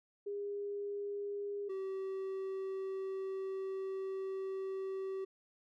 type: tone pair in turn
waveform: sine / triangle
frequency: 405.8 / 384 Hz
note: G#4 / G4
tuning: -40 / -36 cents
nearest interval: minor second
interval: 96 cents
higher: first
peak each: -37 / -35 dBFS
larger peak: second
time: 0.26-1.69 / 1.69-5.25 s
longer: second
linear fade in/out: 10 ms
effects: none